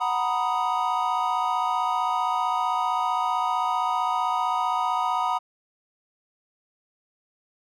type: chord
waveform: triangle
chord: B major seventh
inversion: second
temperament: equal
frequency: 740 / 932.3 / 987.8 / 1244.5 Hz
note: F#5 / A#5 / B5 / D#6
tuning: 0 / 0 / 0 / 0 cents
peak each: -26 dBFS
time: 0-5.39 s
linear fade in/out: 20 ms
effects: none